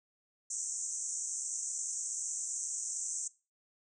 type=band-pass noise; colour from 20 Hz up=white; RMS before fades=-38 dBFS; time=0.5-3.28 s; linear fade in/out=5 ms; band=6000 to 8300 Hz; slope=96 dB/octave; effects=noise-tail reverb RT60 0.3 s tail -20 dB re dry

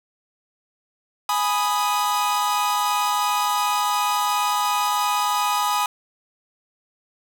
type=chord; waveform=45% pulse; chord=G# minor; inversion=none; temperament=equal; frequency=830.6 / 987.8 / 1244.5 Hz; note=G#5 / B5 / D#6; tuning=0 / 0 / 0 cents; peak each=-24 dBFS; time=1.29-5.86 s; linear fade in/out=2 ms; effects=none

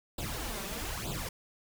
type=noise with flanger; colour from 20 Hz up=pink; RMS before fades=-37 dBFS; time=0.18-1.29 s; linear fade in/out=5 ms; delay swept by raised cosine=0.25 to 5.15 ms; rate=1.1 Hz; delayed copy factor=+0.85; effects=none

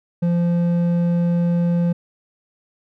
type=tone with hard clipping; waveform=sine; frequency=172.5 Hz; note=F3; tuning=21 cents flat; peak=-17 dBFS; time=0.22-1.93 s; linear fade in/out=10 ms; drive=6 dB; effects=none

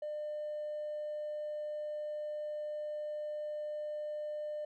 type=tone with hard clipping; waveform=sine; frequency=601 Hz; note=D5; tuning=40 cents sharp; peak=-37 dBFS; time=0.02-4.65 s; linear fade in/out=5 ms; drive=1 dB; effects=none

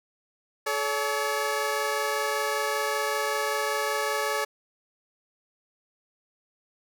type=tone pair together; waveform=15% pulse; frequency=430.8 / 566 Hz; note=A4 / C#5; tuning=-37 / +36 cents; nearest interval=perfect fourth; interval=473 cents; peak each=-22 dBFS; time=0.66-4.45 s; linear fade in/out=10 ms; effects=none

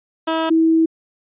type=tone pair in turn; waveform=15% pulse / sine; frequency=323.1 / 324.3 Hz; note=E4 / E4; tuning=-35 / -28 cents; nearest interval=unison; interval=7 cents; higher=second; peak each=-11 dBFS; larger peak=neither; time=0.27-0.5 / 0.5-0.86 s; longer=second; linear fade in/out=10 ms; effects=resampled to 8000 Hz

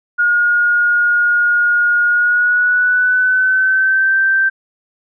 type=tone with pitch glide; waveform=sine; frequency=1433 to 1562.7 Hz; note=F6 to G6; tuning=+44 to -6 cents; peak=-10 dBFS; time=0.18-4.5 s; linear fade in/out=20 ms; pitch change=+150 cents; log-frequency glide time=2.06-4.17 s; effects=none

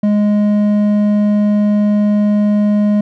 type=tone with hard clipping; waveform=sine; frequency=207.7 Hz; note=G#3; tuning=in tune; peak=-11 dBFS; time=0.03-3.01 s; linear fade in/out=5 ms; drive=6 dB; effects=none

